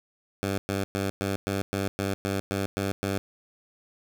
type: tone bursts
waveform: 10% pulse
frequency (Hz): 98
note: G2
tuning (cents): 0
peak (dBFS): -18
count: 11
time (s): 0.43-3.18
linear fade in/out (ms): 0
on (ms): 150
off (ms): 110
effects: none